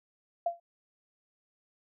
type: tone with exponential decay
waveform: sine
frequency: 686 Hz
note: F5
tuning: 31 cents flat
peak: -23 dBFS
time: 0.46-0.6 s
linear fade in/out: 5 ms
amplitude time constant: 30 ms
effects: none